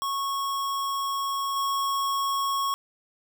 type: tone with level steps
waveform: square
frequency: 1101 Hz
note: C#6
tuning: 12 cents flat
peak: -27 / -25 dBFS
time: 0.02-2.74 s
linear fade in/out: 0 ms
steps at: 1.56 s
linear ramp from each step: 5 ms
effects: none